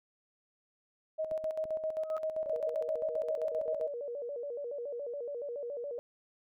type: tone with tremolo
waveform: sine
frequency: 630 Hz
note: D#5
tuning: 21 cents sharp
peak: -30 dBFS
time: 1.18-3.88 s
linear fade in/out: 20 ms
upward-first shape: square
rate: 7.6 Hz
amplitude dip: 60%
type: clicks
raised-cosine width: 2 ms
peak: -38 dBFS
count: 3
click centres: 1.318 / 1.44 / 1.654 s
type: tone with exponential growth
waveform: sine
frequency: 1270 Hz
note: D#6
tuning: 35 cents sharp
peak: -37 dBFS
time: 1.96-2.18 s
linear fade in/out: 0 ms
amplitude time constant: 47 ms
type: tone with vibrato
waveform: sine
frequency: 523.3 Hz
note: C5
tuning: in tune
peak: -36 dBFS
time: 2.46-5.99 s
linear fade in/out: 0 ms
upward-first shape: square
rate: 7.1 Hz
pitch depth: 160 cents each way
effects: none